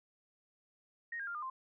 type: tone with pitch steps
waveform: sine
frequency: 1865 / 1614.2 / 1397.2 / 1209.3 / 1046.7 Hz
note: A#6 / G#6 / F6 / D#6 / C6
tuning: 0 / -50 / 0 / -50 / 0 cents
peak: -38 dBFS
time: 1.12-1.5 s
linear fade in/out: 5 ms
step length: 76 ms
effects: none